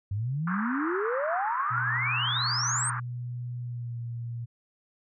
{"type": "exponential sweep", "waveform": "sine", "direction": "up", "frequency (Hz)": [95, 8750], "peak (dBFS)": -27, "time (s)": [0.11, 2.9], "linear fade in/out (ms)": 5}
{"type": "band-pass noise", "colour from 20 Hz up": "white", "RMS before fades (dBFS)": -33, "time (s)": [0.47, 3], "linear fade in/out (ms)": 5, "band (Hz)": [1000, 1600], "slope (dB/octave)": 48}
{"type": "tone with pitch glide", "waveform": "sine", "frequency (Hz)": [122, 117.98], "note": ["B2", "A#2"], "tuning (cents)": [-21, 21], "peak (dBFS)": -32, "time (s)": [1.7, 4.46], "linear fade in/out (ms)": 20, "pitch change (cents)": -58, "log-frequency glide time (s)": [3.6, 3.99]}
{"effects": []}